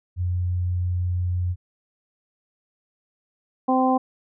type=tone; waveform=sine; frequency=89.4 Hz; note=F2; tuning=41 cents sharp; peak=-21 dBFS; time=0.16-1.56 s; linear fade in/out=50 ms
type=harmonic tone; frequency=258.8 Hz; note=C4; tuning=19 cents flat; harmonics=1 / 2 / 3 / 4; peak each=-20 / -25 / -21 / -26 dBFS; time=3.68-3.98 s; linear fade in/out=10 ms
effects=none